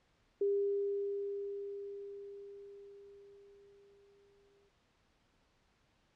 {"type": "tone with exponential decay", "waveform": "sine", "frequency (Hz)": 401.1, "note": "G4", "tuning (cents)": 40, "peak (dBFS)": -28, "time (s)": [0.41, 4.69], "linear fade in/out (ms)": 5, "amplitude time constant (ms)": 930, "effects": ["pink hiss -73 dBFS RMS until 6.15 s", "low-pass 5000 Hz 12 dB/octave"]}